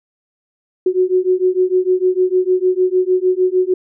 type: beating tone pair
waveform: sine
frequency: 365.2 / 371.8 Hz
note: F#4 / F#4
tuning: -23 / +8 cents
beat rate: 6.6 Hz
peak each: -15 dBFS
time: 0.86-3.74 s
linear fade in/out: 5 ms
effects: none